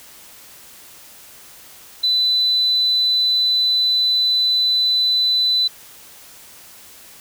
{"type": "tone", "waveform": "sine", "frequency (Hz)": 4000, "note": "B7", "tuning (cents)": 21, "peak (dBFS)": -14, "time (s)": [2.03, 5.68], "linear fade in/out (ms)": 10, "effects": ["white hiss -43 dBFS RMS until 7.2 s"]}